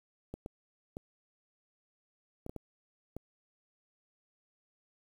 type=clicks; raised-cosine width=2 ms; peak=-27 dBFS; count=7; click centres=0.34 / 0.461 / 0.969 / 2.464 / 2.495 / 2.563 / 3.166 s; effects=9-bit